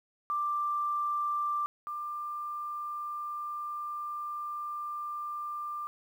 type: tone pair in turn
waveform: sine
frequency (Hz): 1181 / 1189.9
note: D6 / D6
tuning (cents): +9 / +22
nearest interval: unison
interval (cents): 13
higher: second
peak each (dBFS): -28 / -34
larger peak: first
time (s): 0.3-1.66 / 1.87-5.87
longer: second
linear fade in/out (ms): 0
effects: 10-bit